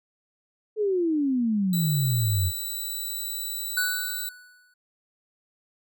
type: exponential sweep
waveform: sine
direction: down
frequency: 440 to 86.6 Hz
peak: -21 dBFS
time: 0.76-2.52 s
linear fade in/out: 50 ms
type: tone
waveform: 5% pulse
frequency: 3951 Hz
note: B7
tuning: in tune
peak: -22 dBFS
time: 1.73-4.29 s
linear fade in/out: 2 ms
type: tone with exponential decay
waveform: square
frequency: 1480 Hz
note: F#6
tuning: in tune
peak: -22 dBFS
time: 3.77-4.74 s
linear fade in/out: 5 ms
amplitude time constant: 210 ms
effects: none